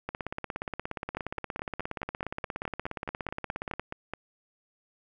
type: two click trains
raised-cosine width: 0.5 ms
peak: -19 / -18 dBFS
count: 15 / 64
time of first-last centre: 1.17-4.136 / 0.09-3.796 s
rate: 4.72 / 17 Hz
effects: none